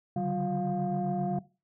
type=tone cluster; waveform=sine; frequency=141.6 / 149.1 / 189.9 / 354.5 / 704 Hz; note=C#3 / D3 / F#3 / F4 / F5; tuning=+37 / +27 / +45 / +26 / +14 cents; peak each=-37 / -35 / -30 / -36 / -32 dBFS; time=0.16-1.39 s; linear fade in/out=5 ms; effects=noise-tail reverb RT60 0.3 s tail -19 dB re dry + tanh soft clip ceiling -21 dBFS